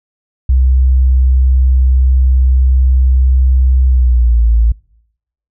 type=tone with pitch glide; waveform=sine; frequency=64.4 to 56.39 Hz; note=C2 to A1; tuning=-27 to +43 cents; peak=-6 dBFS; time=0.49-4.72 s; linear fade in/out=5 ms; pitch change=-230 cents; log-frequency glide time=3.87-4.47 s; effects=noise-tail reverb RT60 0.8 s tail -26 dB re dry